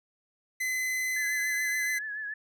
45% pulse tone, 2032 Hz, B6, 49 cents sharp, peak -28 dBFS, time 0.6-1.99 s, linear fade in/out 10 ms
sine tone with vibrato, 1707 Hz, G#6, 47 cents sharp, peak -33 dBFS, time 1.16-2.34 s, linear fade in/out 5 ms, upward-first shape triangle, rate 7 Hz, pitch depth 61 cents each way
effects none

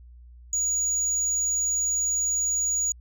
sine tone, 6830 Hz, G#8, 48 cents sharp, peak -21 dBFS, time 0.53-2.92 s, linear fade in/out 2 ms, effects tanh soft clip ceiling -19 dBFS + added 60 Hz sine -45 dBFS peak until 3 s

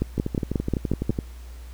two click trains, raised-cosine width 3 ms, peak -12 / -9 dBFS, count 13 / 7, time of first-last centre 0.18-1.188 / 0.02-1.095 s, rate 11.9 / 5.58 Hz, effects added 60 Hz sine -37 dBFS peak until 1.73 s + pink hiss -52 dBFS RMS until 1.73 s

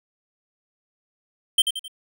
square tone with echo, 3136 Hz, G7, in tune, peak -14 dBFS, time 1.58-1.62 s, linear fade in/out 5 ms, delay 87 ms, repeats 3, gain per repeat -7 dB, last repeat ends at 1.881 s, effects none

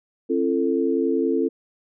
sine tone cluster, 268.4 / 339.1 / 443.3 Hz, C4 / E4 / A4, +44 / +49 / +13 cents, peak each -23 dBFS, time 0.29-1.49 s, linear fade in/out 20 ms, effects none

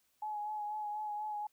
sine tone with vibrato, 843 Hz, G#5, 26 cents sharp, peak -36 dBFS, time 0.22-1.47 s, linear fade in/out 5 ms, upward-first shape sine, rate 4.1 Hz, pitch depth 26 cents each way, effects white hiss -75 dBFS RMS until 1.52 s

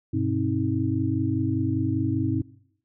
sine tone cluster, 99.6 / 124.6 / 266.5 / 317.1 Hz, G2 / B2 / C4 / D#4, +28 / +16 / +32 / +33 cents, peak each -27 / -28 / -28 / -27 dBFS, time 0.13-2.42 s, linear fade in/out 10 ms, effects noise-tail reverb RT60 0.7 s tail -20 dB re dry

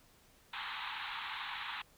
pink band-pass noise, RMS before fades -42 dBFS, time 0.53-1.82 s, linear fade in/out 5 ms, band 820 to 4000 Hz, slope 96 dB/octave, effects pink hiss -65 dBFS RMS until 1.97 s

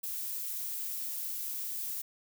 violet noise, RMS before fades -37 dBFS, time 0.03-2.02 s, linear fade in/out 10 ms, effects none

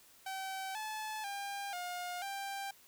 sawtooth tone with pitch steps, 768 / 864 / 800 / 713 / 790 Hz, G5 / A5 / G5 / F5 / G5, -36 / -32 / +35 / +36 / +13 cents, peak -35 dBFS, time 0.26-2.71 s, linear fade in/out 5 ms, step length 490 ms, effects white hiss -62 dBFS RMS until 2.87 s

